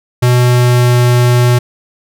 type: tone with pitch glide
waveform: square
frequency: 123.47 to 122.48 Hz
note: B2 to B2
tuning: 0 to -14 cents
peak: -7 dBFS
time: 0.22-1.59 s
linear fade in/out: 10 ms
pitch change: -14 cents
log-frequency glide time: 0.35-0.98 s
effects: none